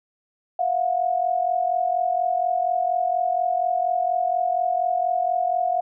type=tone pair together; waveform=sine; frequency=677 / 721.2 Hz; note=E5 / F#5; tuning=+46 / -45 cents; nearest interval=minor second; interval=109 cents; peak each=-24 / -21 dBFS; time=0.59-5.81 s; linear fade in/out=5 ms; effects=none